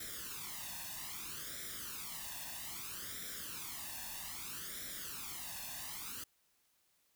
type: noise with flanger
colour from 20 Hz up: white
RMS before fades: -45 dBFS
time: 0-6.24 s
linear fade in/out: 5 ms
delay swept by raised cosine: 0.54 to 1.14 ms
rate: 0.62 Hz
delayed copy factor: +0.8
effects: white hiss -75 dBFS RMS until 7.15 s